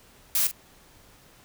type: noise with echo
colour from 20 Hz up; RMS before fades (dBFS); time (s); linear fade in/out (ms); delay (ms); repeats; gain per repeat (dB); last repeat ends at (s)
blue; -23; 0.35-0.47; 2; 43; 1; -12; 0.513
effects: pink hiss -55 dBFS RMS until 1.44 s